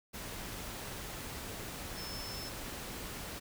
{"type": "tone in noise", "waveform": "sine", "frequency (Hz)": 5274, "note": "E8", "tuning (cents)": 0, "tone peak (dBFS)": -44, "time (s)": [1.96, 2.5], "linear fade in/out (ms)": 20, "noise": "pink", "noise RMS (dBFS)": -43, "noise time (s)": [0.13, 3.4], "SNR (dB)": -4, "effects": []}